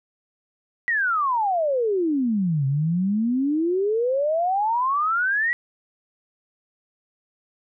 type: exponential two-way sweep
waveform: sine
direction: down then up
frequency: 1957 to 132.6 to 1957 Hz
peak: -19 dBFS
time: 0.88-5.53 s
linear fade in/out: 0 ms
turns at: 2.66 s
effects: none